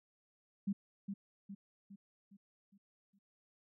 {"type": "tone with echo", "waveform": "sine", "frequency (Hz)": 198.5, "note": "G3", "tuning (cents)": 22, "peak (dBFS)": -32, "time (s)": [0.67, 0.73], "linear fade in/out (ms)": 10, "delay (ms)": 410, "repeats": 6, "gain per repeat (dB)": -6, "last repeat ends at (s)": 3.19, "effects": []}